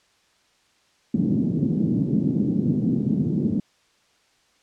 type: band-pass noise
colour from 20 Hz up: pink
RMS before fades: -22 dBFS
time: 1.14-3.6 s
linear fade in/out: 5 ms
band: 160 to 270 Hz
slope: 24 dB/octave
effects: white hiss -62 dBFS RMS until 4.62 s + low-pass 6000 Hz 12 dB/octave